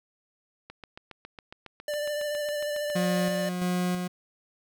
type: click train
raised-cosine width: 0.3 ms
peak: -26 dBFS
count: 19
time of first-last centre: 0.7-3.176 s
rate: 7.27 Hz
type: tone with vibrato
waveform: square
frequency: 591 Hz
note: D5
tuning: 11 cents sharp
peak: -29 dBFS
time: 1.88-3.49 s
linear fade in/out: 2 ms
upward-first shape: triangle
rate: 14 Hz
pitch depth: 25 cents each way
type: tone with tremolo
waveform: 40% pulse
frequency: 180 Hz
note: F#3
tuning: 47 cents flat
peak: -24 dBFS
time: 2.95-4.08 s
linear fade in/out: 10 ms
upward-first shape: square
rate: 1.5 Hz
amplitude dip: 40%
effects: none